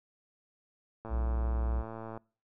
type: click train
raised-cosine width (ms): 1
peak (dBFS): -28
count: 127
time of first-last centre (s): 1.05-2.175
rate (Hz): 112
type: tone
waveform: triangle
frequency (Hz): 61.5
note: B1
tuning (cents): -7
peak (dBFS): -26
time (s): 1.09-1.84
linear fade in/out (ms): 50
effects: noise-tail reverb RT60 0.4 s tail -25 dB re dry